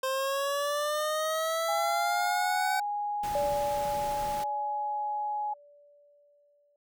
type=linear sweep; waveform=25% pulse; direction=up; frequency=523 to 760 Hz; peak=-24 dBFS; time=0.03-2.8 s; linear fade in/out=5 ms
type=tone with pitch glide; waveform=sine; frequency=816 to 838 Hz; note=G#5 to G#5; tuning=-31 to +15 cents; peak=-29 dBFS; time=1.68-5.54 s; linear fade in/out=10 ms; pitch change=+46 cents; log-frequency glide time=1.93-4.17 s
type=noise; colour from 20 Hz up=pink; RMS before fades=-41 dBFS; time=3.23-4.44 s; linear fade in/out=5 ms
type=tone with exponential decay; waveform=sine; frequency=580 Hz; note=D5; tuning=22 cents flat; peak=-26 dBFS; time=3.35-6.76 s; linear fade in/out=2 ms; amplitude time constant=740 ms
effects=none